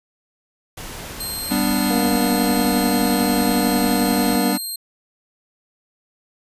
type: noise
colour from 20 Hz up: pink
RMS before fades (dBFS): -33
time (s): 0.77-4.36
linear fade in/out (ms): 5
type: tone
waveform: 5% pulse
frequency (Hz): 4186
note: C8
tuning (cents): 0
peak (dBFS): -18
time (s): 1.2-4.76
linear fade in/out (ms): 5
type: chord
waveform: square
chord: G major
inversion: none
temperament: equal with one note detuned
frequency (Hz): 196 / 248.1 / 293.7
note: G3 / B3 / D4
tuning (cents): 0 / +8 / 0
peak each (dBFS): -23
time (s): 1.5-4.58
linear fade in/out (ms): 20
type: harmonic tone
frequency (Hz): 236.9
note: A#3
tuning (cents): +28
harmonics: 1 / 2 / 3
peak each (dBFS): -26 / -26 / -26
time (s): 1.9-4.53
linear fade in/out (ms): 10
effects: resampled to 32000 Hz